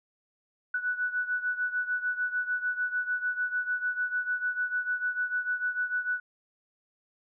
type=beating tone pair; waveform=sine; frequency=1480 / 1486.7 Hz; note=F#6 / F#6; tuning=0 / +8 cents; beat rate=6.7 Hz; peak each=-29 / -33 dBFS; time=0.74-6.2 s; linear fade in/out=5 ms; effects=none